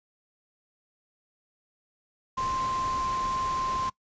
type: tone in noise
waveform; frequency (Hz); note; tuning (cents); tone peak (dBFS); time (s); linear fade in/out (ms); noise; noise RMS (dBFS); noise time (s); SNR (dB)
sine; 1046.5; C6; 0; -27; 2.37-3.9; 10; pink; -38; 2.37-3.9; +8
effects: noise-tail reverb RT60 0.1 s tail -21 dB re dry + resampled to 16000 Hz